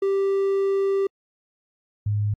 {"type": "tone pair in turn", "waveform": ["triangle", "sine"], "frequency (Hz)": [392, 104.07], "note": ["G4", "G#2"], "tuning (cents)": [0, 4], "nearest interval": "octave + major seventh", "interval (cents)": 2296, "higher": "first", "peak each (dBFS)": [-17, -20], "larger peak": "first", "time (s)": [[0.02, 1.07], [2.06, 2.34]], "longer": "first", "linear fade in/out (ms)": 5, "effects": ["AAC 64 kbps"]}